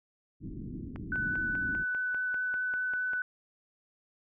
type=low-pass noise; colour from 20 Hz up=white; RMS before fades=-40 dBFS; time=0.4-1.85 s; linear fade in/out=50 ms; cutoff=320 Hz; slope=48 dB/octave
type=click train; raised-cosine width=0.5 ms; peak=-29 dBFS; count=12; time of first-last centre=0.96-3.134 s; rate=5.06 Hz
type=tone with vibrato; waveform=sine; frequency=1497 Hz; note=F#6; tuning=20 cents sharp; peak=-29 dBFS; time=1.12-3.22 s; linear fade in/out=2 ms; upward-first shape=triangle; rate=4.8 Hz; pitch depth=9 cents each way
effects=none